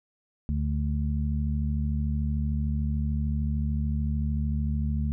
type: harmonic tone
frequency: 73.42 Hz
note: D2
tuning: in tune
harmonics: 1 / 2 / 3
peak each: -26 / -31 / -32 dBFS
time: 0.49-5.12 s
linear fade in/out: 0 ms
effects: none